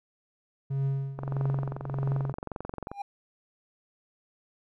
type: tone with tremolo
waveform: triangle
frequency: 136.7 Hz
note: C#3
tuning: 24 cents flat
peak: -22 dBFS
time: 0.7-2.33 s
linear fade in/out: 10 ms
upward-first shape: triangle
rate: 1.6 Hz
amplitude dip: 85%
type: click train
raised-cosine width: 1 ms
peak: -21 dBFS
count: 40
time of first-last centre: 1.19-2.916 s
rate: 22.6 Hz
type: tone with exponential growth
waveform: triangle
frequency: 804 Hz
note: G5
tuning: 44 cents sharp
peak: -27 dBFS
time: 2.88-3.02 s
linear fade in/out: 5 ms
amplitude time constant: 30 ms
effects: none